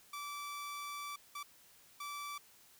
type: tone bursts at uneven times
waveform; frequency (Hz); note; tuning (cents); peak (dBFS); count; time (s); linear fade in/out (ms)
sawtooth; 1160; D6; -22; -38; 3; 0.13-1.16 / 1.35-1.43 / 2-2.38; 5
effects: white hiss -63 dBFS RMS until 2.79 s